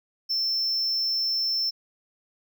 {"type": "tone", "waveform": "triangle", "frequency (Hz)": 5340, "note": "E8", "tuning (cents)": 22, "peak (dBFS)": -22, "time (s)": [0.29, 1.71], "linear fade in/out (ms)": 20, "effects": []}